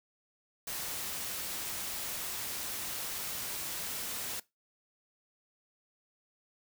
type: noise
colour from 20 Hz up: white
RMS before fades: -38 dBFS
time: 0.67-4.4 s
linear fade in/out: 5 ms
effects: noise-tail reverb RT60 0.2 s tail -20 dB re dry